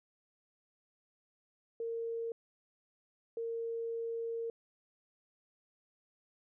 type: tone bursts at uneven times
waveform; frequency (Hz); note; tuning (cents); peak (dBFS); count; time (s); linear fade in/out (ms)
sine; 460; A#4; -23; -35; 2; 1.8-2.32 / 3.37-4.5; 2
effects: none